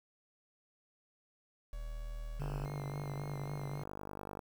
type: tone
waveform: triangle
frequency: 38.89 Hz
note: D#1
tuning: in tune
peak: -37 dBFS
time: 1.73-2.65 s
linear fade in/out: 0 ms
type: tone with vibrato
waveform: triangle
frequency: 141.5 Hz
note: C#3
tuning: 36 cents sharp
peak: -37 dBFS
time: 2.39-3.84 s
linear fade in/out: 10 ms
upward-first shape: sine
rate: 3.7 Hz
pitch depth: 36 cents each way
type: click train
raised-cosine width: 1 ms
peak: -29 dBFS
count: 100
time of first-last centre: 2.42-4.392 s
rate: 50.2 Hz
effects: 9-bit